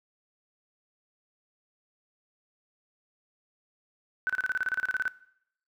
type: tone bursts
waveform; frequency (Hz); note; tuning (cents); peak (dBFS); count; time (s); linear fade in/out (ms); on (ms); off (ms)
sine; 1513; F#6; +38; -24; 15; 4.27-5.079; 0; 25; 31
effects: noise-tail reverb RT60 0.7 s tail -20 dB re dry